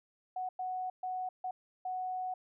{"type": "tone bursts at uneven times", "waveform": "sine", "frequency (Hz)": 740, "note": "F#5", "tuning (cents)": 0, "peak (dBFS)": -34, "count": 5, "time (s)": [[0.36, 0.49], [0.59, 0.9], [1.03, 1.29], [1.44, 1.51], [1.85, 2.34]], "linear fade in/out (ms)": 5, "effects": []}